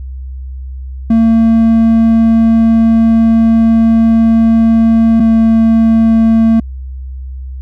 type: tone pair in turn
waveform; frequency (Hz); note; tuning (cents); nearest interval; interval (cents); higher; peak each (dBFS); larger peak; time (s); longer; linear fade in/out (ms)
triangle; 226.5 / 225.3; A#3 / A3; -50 / +41; unison; 9; first; -3; neither; 1.1-5.2 / 5.2-6.6; first; 5
effects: added 65 Hz sine -21 dBFS peak until 7.61 s